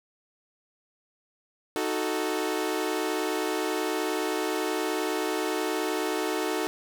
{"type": "chord", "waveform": "sawtooth", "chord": "D# diminished", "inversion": "none", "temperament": "equal", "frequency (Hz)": [311.1, 370, 440], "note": ["D#4", "F#4", "A4"], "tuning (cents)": [0, 0, 0], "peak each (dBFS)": -27, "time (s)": [1.76, 6.67], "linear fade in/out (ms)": 0, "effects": []}